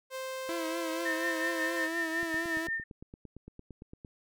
sawtooth tone, 523.3 Hz, C5, in tune, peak -32 dBFS, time 0.1-1.89 s, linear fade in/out 50 ms
sawtooth tone with vibrato, 329.6 Hz, E4, in tune, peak -30 dBFS, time 0.49-2.67 s, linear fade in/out 0 ms, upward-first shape triangle, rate 4.2 Hz, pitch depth 57 cents each way
sine tone with tremolo, 1812 Hz, A#6, 50 cents flat, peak -29 dBFS, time 1.05-2.84 s, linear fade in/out 10 ms, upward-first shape sine, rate 5.5 Hz, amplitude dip 70%
click train, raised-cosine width 3 ms, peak -33 dBFS, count 17, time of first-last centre 2.23-4.048 s, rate 8.8 Hz
effects none

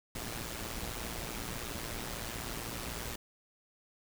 pink noise with amplitude modulation, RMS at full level -37 dBFS, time 0.15-3.16 s, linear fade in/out 5 ms, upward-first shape sine, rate 116 Hz, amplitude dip 65%, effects none

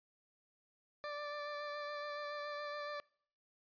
20% pulse tone with vibrato, 587.3 Hz, D5, in tune, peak -36 dBFS, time 1.04-3 s, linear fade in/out 0 ms, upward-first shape sine, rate 7.1 Hz, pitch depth 16 cents each way, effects noise-tail reverb RT60 0.6 s tail -25 dB re dry + resampled to 11025 Hz

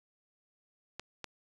clicks, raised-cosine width 0.2 ms, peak -22 dBFS, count 2, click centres 0.996 / 1.243 s, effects resampled to 24000 Hz

